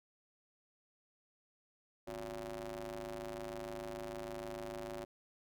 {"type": "ring-modulated tone", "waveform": "sawtooth", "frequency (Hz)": 106.6, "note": "G#2", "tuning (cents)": 46, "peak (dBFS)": -35, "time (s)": [2.07, 5.05], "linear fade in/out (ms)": 10, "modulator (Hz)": 467, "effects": []}